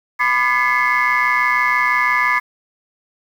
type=tone cluster; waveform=sine; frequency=997 / 1202 / 1705 / 2037 / 2163 Hz; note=B5 / D6 / G#6 / C7 / C#7; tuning=+16 / +40 / +45 / -47 / -43 cents; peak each=-19 dBFS; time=0.19-2.4 s; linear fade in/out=20 ms; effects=tanh soft clip ceiling -7 dBFS + 7-bit